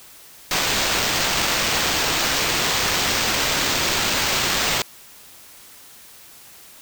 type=noise with sample-and-hold; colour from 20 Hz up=white; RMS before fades=-21 dBFS; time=0.51-4.82 s; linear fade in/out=2 ms; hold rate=11025 Hz; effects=white hiss -45 dBFS RMS until 6.81 s